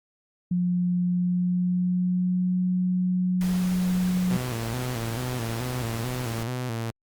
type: tone with pitch glide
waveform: sine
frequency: 178 to 182.06 Hz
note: F3 to F#3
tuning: +33 to -28 cents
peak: -21 dBFS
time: 0.51-4.37 s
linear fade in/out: 5 ms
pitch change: +39 cents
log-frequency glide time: 1.05-2.58 s
type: noise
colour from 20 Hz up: pink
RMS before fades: -38 dBFS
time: 3.41-6.43 s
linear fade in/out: 0 ms
type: tone with vibrato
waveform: sawtooth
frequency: 120 Hz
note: B2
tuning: 49 cents flat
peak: -24 dBFS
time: 4.3-6.91 s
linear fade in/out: 10 ms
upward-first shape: square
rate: 2.3 Hz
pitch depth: 82 cents each way
effects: Opus 48 kbps